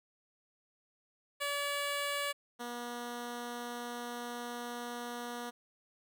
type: tone pair in turn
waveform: 10% pulse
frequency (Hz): 572 / 240.5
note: D5 / B3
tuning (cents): -46 / -46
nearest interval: octave + minor third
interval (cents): 1500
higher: first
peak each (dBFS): -25 / -31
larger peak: first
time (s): 1.4-2.33 / 2.59-5.51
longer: second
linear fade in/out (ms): 20
effects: none